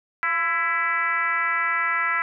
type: tone with frequency modulation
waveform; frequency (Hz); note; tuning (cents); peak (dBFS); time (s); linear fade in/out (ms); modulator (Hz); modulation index
sine; 1661.2; G#6; 0; -20; 0.23-2.22; 0; 324; 1.7
effects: none